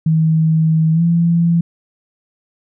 sine tone with pitch glide, 159.6 to 169.09 Hz, D#3 to E3, +44 to +44 cents, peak -10 dBFS, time 0.06-1.61 s, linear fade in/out 5 ms, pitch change +100 cents, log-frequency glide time 0.93-1.02 s, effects none

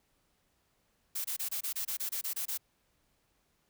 blue noise bursts, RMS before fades -35 dBFS, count 12, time 1.15-2.577 s, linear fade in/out 10 ms, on 96 ms, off 25 ms, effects pink hiss -74 dBFS RMS until 3.69 s

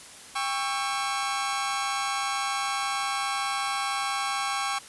sawtooth chord, C# diminished, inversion second, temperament just, 798.3 / 1108.7 / 1330.5 Hz, G5 / C#6 / E6, +31 / 0 / +16 cents, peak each -27 / -26 / -31 dBFS, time 0.35-4.79 s, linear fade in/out 10 ms, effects white hiss -46 dBFS RMS until 4.88 s + resampled to 24000 Hz

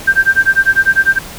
sine tone with tremolo, 1576 Hz, G6, 9 cents sharp, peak -4 dBFS, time 0.07-1.19 s, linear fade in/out 10 ms, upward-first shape sine, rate 10 Hz, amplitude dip 100%, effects pink hiss -30 dBFS RMS until 1.38 s

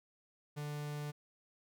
45% pulse tone, 147.6 Hz, D3, 9 cents sharp, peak -39 dBFS, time 0.56-1.12 s, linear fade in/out 20 ms, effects none

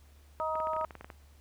harmonic tone, 314.9 Hz, D#4, 21 cents sharp, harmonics 2 / 3 / 4, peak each -34 / -34 / -35 dBFS, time 0.4-0.85 s, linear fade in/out 0 ms
clicks, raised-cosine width 0.5 ms, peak -29 dBFS, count 12, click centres 0.555 / 0.602 / 0.671 / 0.734 / 0.765 / 0.812 / 0.845 / 0.908 / 0.953 / 1.01 / 1.045 / 1.102 s
effects added 72 Hz sine -55 dBFS peak until 1.4 s + pink hiss -65 dBFS RMS until 1.4 s

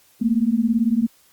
sine beating tone pair, 220 / 238 Hz, A3 / A#3, 0 / +36 cents, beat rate 18 Hz, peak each -19 dBFS, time 0.21-1.07 s, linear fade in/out 10 ms, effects white hiss -56 dBFS RMS until 1.32 s + Opus 48 kbps

